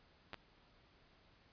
clicks, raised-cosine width 0.3 ms, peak -29 / -30 dBFS, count 2, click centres 0.333 / 0.343 s, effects pink hiss -68 dBFS RMS until 1.52 s + resampled to 11025 Hz

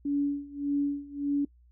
sine tone with tremolo, 285 Hz, C#4, 48 cents sharp, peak -23 dBFS, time 0.05-1.45 s, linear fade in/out 5 ms, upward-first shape sine, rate 1.7 Hz, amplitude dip 90%, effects noise-tail reverb RT60 0.1 s tail -22 dB re dry + added 60 Hz sine -56 dBFS peak until 1.71 s

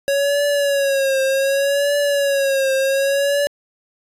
square tone with vibrato, 554.4 Hz, C#5, in tune, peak -16 dBFS, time 0.08-3.47 s, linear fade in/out 0 ms, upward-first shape triangle, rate 0.66 Hz, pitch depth 73 cents each way, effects resampled to 32000 Hz

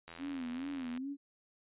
click train, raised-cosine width 0.3 ms, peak -32 dBFS, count 76, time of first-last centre 0.08-0.975 s, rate 83.8 Hz
sine tone with vibrato, 262.5 Hz, C4, 6 cents sharp, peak -37 dBFS, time 0.18-1.17 s, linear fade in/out 50 ms, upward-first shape sine, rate 2.4 Hz, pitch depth 130 cents each way
effects resampled to 8000 Hz

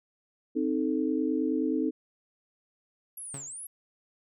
sine chord, A diminished, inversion first, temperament equal, 261.6 / 311.1 / 440 Hz, C4 / Eb4 / A4, 0 / 0 / 0 cents, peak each -29 / -28 / -33 dBFS, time 0.55-1.91 s, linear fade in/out 20 ms
sine linear two-way sweep, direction down then up, 11500 to 6540 to 11500 Hz, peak -38 dBFS, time 3.17-3.67 s, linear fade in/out 5 ms, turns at 3.45 s
sawtooth tone with exponential decay, 138.59 Hz, C#3, in tune, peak -33 dBFS, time 3.34-3.56 s, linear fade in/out 0 ms, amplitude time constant 47 ms
effects none

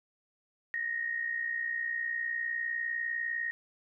sine tone with amplitude modulation, 1864.7 Hz, A#6, in tune, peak -28 dBFS, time 0.74-3.51 s, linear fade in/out 0 ms, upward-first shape sine, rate 59.9 Hz, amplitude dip 65%, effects none

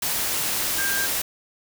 sine tone in noise, 1594 Hz, G6, 28 cents sharp, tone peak -25 dBFS, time 0.78-1.06 s, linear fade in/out 5 ms, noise white, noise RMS -25 dBFS, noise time 0.02-1.22 s, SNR -3 dB, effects none

